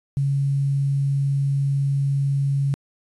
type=tone with quantisation; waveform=sine; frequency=139 Hz; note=C#3; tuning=5 cents sharp; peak=-18 dBFS; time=0.17-2.74 s; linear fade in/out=0 ms; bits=8; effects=resampled to 24000 Hz